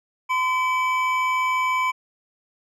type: tone pair together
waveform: triangle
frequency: 1023.2 / 2297 Hz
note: C6 / D7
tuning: -39 / -39 cents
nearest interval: octave + major second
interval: 1400 cents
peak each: -19 / -23 dBFS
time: 0.29-1.92 s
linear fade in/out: 20 ms
effects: none